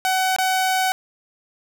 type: tone with dropouts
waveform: sawtooth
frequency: 752 Hz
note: F#5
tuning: 28 cents sharp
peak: -14 dBFS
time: 0.05-0.92 s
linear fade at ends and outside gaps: 0 ms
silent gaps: 0.363-0.385 s
effects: none